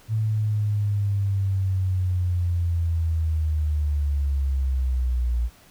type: linear sweep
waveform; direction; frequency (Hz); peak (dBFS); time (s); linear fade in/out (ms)
sine; down; 110.5 to 58.27; -20; 0.08-5.5; 50
effects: pink hiss -53 dBFS RMS until 5.7 s